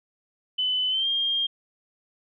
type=tone with pitch glide; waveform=sine; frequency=3015 to 3213 Hz; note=F#7 to G7; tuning=+32 to +42 cents; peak=-22 dBFS; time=0.58-1.47 s; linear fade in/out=10 ms; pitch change=+110 cents; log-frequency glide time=0.89-1.08 s; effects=none